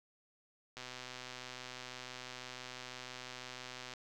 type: click train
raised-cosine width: 0.2 ms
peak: -28 dBFS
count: 400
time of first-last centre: 0.77-3.937 s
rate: 126 Hz
effects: none